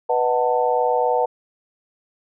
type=chord; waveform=sine; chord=B dominant seventh; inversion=none; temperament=just; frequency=493.9 / 617.4 / 740.8 / 889 Hz; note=B4 / D#5 / F#5 / A5; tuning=0 / -14 / +2 / +18 cents; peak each=-20 / -25 / -22 / -22 dBFS; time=0.09-1.26 s; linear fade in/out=10 ms; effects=none